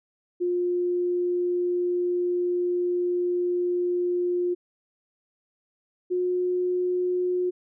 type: tone pair in turn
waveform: sine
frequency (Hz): 354.6 / 361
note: F4 / F#4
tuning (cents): +26 / -43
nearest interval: unison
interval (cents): 31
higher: second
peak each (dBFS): -22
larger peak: neither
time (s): 0.4-4.55 / 6.1-7.51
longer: first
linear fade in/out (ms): 20
effects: none